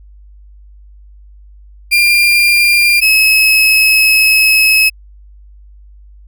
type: tone pair in turn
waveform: 35% pulse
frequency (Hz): 2396 / 2574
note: D7 / E7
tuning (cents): +34 / -42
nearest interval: minor second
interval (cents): 124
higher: second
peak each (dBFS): -5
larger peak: neither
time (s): 1.91-3.01 / 3.01-4.9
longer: second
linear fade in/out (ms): 20
effects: added 50 Hz sine -36 dBFS peak until 6.27 s